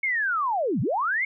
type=linear two-way sweep; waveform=sine; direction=down then up; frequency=2209 to 102.8 to 2209 Hz; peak=-22 dBFS; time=0.03-1.25 s; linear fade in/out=5 ms; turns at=0.81 s; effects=none